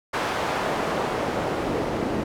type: noise with band-pass filter sweep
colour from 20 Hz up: pink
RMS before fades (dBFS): -26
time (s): 0.13-2.24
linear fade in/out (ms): 10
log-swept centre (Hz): 980 to 340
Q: 0.81
effects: none